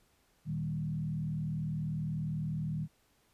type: tone with frequency modulation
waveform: sine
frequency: 155.8 Hz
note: D#3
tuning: 3 cents sharp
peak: -32 dBFS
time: 0.45-2.88 s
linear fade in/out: 50 ms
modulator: 40 Hz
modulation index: 0.93
effects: pink hiss -70 dBFS RMS until 3.33 s + resampled to 32000 Hz